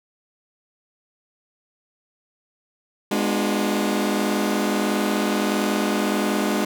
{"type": "chord", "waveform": "sawtooth", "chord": "G# diminished seventh", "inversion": "none", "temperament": "just", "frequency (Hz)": [207.7, 249.2, 299, 358.8], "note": ["G#3", "B3", "D4", "F4"], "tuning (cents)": [0, 16, 31, 47], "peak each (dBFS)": [-19, -24, -22, -24], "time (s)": [3.11, 6.65], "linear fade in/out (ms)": 5, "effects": []}